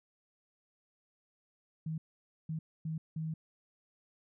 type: tone bursts at uneven times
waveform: sine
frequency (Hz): 159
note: D#3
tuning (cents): +38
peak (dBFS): -34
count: 4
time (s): 1.86-1.98 / 2.49-2.59 / 2.85-2.98 / 3.16-3.34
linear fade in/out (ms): 5
effects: none